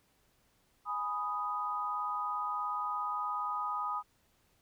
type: chord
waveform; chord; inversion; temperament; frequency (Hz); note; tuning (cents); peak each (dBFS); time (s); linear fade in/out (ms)
sine; G# minor; none; equal; 830.6 / 987.8 / 1244.5; G#5 / B5 / D#6; 0 / 0 / 0; -40 / -39 / -34; 0.85-4.03; 50
effects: pink hiss -71 dBFS RMS until 4.61 s